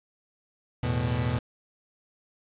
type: chord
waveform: 35% pulse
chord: E suspended fourth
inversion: none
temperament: equal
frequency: 82.41 / 110 / 123.47 Hz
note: E2 / A2 / B2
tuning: 0 / 0 / 0 cents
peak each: -30 / -30 / -25 dBFS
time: 0.83-1.39 s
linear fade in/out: 5 ms
effects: resampled to 8000 Hz + 8-bit